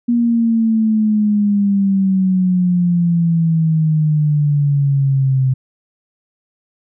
sine exponential sweep, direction down, 239.4 to 130 Hz, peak -11 dBFS, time 0.08-5.54 s, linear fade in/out 10 ms, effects none

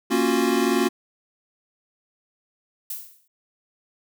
square chord, Gb major seventh, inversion first, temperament equal with one note detuned, 233.1 / 275.1 / 349.2 / 370 Hz, Bb3 / Db4 / F4 / Gb4, 0 / -13 / 0 / 0 cents, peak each -25 dBFS, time 0.1-0.89 s, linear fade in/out 20 ms
violet noise with exponential decay, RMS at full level -28 dBFS, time 2.9-3.28 s, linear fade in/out 5 ms, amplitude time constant 81 ms
effects none

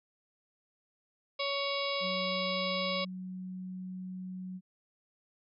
harmonic tone, 559 Hz, C#5, 14 cents sharp, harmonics 1 / 2 / 4 / 5 / 6 / 7 / 8 / 9, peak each -35 / -38 / -38 / -42 / -42 / -39 / -46 / -42 dBFS, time 1.39-3.05 s, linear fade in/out 10 ms
sine tone, 184.9 Hz, F#3, 1 cent flat, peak -38 dBFS, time 2-4.61 s, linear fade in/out 50 ms
effects none

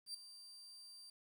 35% pulse tone with ADSR envelope, 4699 Hz, D8, in tune, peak -40 dBFS, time 0.06-1.1 s, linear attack 84 ms, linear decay 4 ms, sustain -13 dB, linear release 4 ms, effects 12-bit

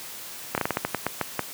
slowing click train, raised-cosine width 0.5 ms, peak -8 dBFS, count 11, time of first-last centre 0.55-1.393 s, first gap 28 ms, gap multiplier 1.23, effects white hiss -39 dBFS RMS until 1.53 s + high-pass 100 Hz 12 dB/octave

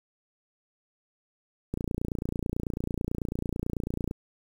click train, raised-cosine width 3 ms, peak -17 dBFS, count 70, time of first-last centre 1.74-4.111 s, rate 29.1 Hz, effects 8-bit

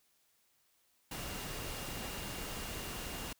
sine tone in noise, 2809 Hz, F7, 9 cents sharp, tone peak -52 dBFS, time 1.11-3.33 s, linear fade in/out 5 ms, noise pink, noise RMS -42 dBFS, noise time 1.11-3.33 s, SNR -13 dB, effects white hiss -73 dBFS RMS until 3.39 s

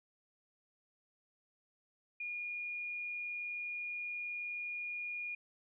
sine tone, 2433 Hz, D#7, 39 cents flat, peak -38 dBFS, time 2.2-5.35 s, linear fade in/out 5 ms, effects none

